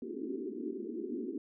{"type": "band-pass noise", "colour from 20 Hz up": "white", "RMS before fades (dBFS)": -39, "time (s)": [0.02, 1.38], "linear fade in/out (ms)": 2, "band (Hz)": [220, 410], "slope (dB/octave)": 96, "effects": []}